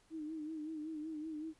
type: tone with vibrato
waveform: sine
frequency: 311.1 Hz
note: D#4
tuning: in tune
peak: -40 dBFS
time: 0.1-1.54 s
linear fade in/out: 50 ms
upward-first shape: sine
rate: 5.3 Hz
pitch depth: 65 cents each way
effects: pink hiss -70 dBFS RMS until 1.59 s + resampled to 24000 Hz